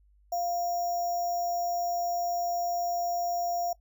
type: tone with sample-and-hold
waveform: sine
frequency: 698 Hz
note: F5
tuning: 1 cent flat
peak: -27 dBFS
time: 0.32-3.73 s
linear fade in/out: 5 ms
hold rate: 6300 Hz
effects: noise-tail reverb RT60 0.1 s tail -20 dB re dry + added 50 Hz sine -59 dBFS peak until 3.8 s